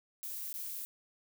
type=noise with dropouts; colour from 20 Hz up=violet; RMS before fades=-41 dBFS; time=0.23-0.85 s; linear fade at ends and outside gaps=0 ms; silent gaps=0.528-0.54 s; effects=none